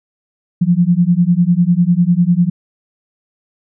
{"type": "beating tone pair", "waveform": "sine", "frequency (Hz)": [170, 180], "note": ["F3", "F#3"], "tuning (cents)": [-46, -47], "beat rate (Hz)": 10, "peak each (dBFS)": -12, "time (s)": [0.61, 2.5], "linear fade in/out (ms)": 10, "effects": []}